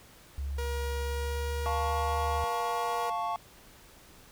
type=tone with pitch glide; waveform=sine; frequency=69.3 to 74.7 Hz; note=C#2 to D2; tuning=0 to +30 cents; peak=-31 dBFS; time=0.38-2.44 s; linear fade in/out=0 ms; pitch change=+130 cents; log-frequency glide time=1-1.97 s
type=tone; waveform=sawtooth; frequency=476.4 Hz; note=A#4; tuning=38 cents sharp; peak=-31 dBFS; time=0.58-3.1 s; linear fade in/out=5 ms
type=chord; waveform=triangle; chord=F augmented; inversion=none; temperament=equal; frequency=698.5 / 880 / 1108.7 Hz; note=F5 / A5 / C#6; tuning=0 / 0 / 0 cents; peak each=-32 dBFS; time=1.66-3.36 s; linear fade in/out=0 ms
effects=pink hiss -55 dBFS RMS until 4.31 s